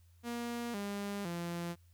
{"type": "tone with pitch steps", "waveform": "sawtooth", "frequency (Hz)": [237.3, 201.9, 171.72], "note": ["A#3", "G#3", "F3"], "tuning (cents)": [31, -49, -29], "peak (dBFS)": -33, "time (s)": [0.23, 1.76], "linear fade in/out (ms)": 50, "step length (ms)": 510, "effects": ["added 86 Hz sine -60 dBFS peak until 1.93 s", "white hiss -74 dBFS RMS until 1.93 s"]}